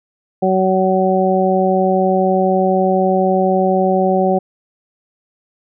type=harmonic tone; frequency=188 Hz; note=F#3; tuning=28 cents sharp; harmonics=1 / 2 / 3 / 4; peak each=-17 / -17 / -17 / -17 dBFS; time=0.42-4.39 s; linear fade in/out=10 ms; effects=none